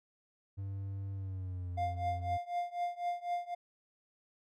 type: tone with pitch glide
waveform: triangle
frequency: 98 to 88.83 Hz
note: G2 to F2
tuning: 0 to +30 cents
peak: -35 dBFS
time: 0.57-2.38 s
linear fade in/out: 20 ms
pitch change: -170 cents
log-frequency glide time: 1.13-1.71 s
type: tone with tremolo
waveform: triangle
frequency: 702 Hz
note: F5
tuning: 9 cents sharp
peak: -28 dBFS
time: 1.77-3.55 s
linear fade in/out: 10 ms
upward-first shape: triangle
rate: 4 Hz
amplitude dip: 95%
effects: none